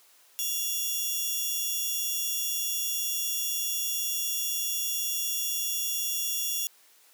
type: tone cluster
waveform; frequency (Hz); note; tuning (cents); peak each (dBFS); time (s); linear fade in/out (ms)
5% pulse; 2797 / 3393 / 5710; F7 / G#7 / F8; +2 / +36 / +37; -26 / -23 / -27; 0.39-6.67; 0
effects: white hiss -59 dBFS RMS until 7.13 s + high-pass 400 Hz 12 dB/octave